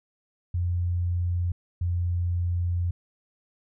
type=tone pair in turn; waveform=sine; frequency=87.9 / 87.58 Hz; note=F2 / F2; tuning=+12 / +5 cents; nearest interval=unison; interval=7 cents; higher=first; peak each=-23 / -23 dBFS; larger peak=neither; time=0.54-1.52 / 1.81-2.91 s; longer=second; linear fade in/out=5 ms; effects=none